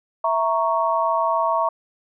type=chord; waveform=sine; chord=A# diminished; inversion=second; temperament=equal; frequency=659.3 / 932.3 / 1108.7 Hz; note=E5 / A#5 / C#6; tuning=0 / 0 / 0 cents; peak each=-22 dBFS; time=0.24-1.69 s; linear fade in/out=5 ms; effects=none